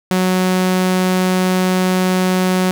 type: tone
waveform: sawtooth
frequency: 184.6 Hz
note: F#3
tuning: 4 cents flat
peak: -9 dBFS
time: 0.11-2.71 s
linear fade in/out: 0 ms
effects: none